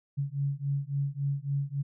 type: beating tone pair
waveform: sine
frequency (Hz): 138.59 / 142.19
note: C#3 / C#3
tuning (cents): 0 / +44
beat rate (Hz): 3.6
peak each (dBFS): -31 / -31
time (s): 0.17-1.83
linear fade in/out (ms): 20
effects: none